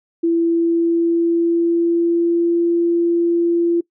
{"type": "tone with pitch glide", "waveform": "sine", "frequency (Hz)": [334.8, 341], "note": ["E4", "F4"], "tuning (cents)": [27, -41], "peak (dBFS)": -13, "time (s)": [0.23, 3.81], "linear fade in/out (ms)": 10, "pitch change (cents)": 32, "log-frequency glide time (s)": [0.41, 2.61], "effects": ["noise-tail reverb RT60 0.1 s tail -22 dB re dry"]}